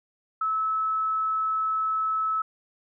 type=tone; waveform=sine; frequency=1300 Hz; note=E6; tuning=24 cents flat; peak=-23 dBFS; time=0.41-2.42 s; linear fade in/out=5 ms; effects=none